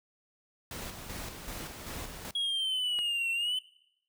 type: noise with tremolo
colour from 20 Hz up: pink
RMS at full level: -40 dBFS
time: 0.71-2.31 s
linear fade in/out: 2 ms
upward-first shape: square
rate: 2.6 Hz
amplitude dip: 40%
type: exponential two-way sweep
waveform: triangle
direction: down then up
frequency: 3322 to 2700 to 3060 Hz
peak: -27 dBFS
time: 2.35-3.59 s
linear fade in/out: 5 ms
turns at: 3.31 s
type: click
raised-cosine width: 0.3 ms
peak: -26 dBFS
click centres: 2.989 s
effects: noise-tail reverb RT60 0.8 s tail -21 dB re dry